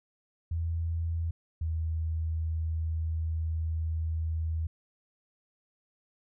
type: tone pair in turn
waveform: sine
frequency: 82.9 / 80.54 Hz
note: E2 / E2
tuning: +10 / -40 cents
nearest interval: unison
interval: 50 cents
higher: first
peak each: -28 dBFS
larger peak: neither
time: 0.51-1.31 / 1.61-4.67 s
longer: second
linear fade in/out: 5 ms
effects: none